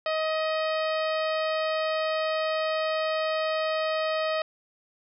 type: harmonic tone with a mistuned harmonic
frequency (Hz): 630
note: D#5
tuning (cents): +21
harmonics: 1 / 2 / 3 / 4 / 5 / 6 / 7 / 8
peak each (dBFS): -26 / -32 / -36 / -38 / -40 / -42 / -43 / -44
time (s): 0.06-4.42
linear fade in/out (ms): 2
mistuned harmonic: 5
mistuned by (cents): -30
effects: none